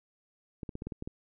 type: clicks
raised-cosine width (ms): 3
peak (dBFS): -25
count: 8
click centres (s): 0.632 / 0.692 / 0.754 / 0.821 / 0.87 / 0.922 / 1.024 / 1.075
effects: none